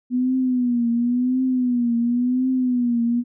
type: tone with vibrato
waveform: sine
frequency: 246.4 Hz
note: B3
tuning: 4 cents flat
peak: -17 dBFS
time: 0.1-3.24 s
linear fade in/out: 50 ms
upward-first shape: triangle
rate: 0.94 Hz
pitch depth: 100 cents each way
effects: none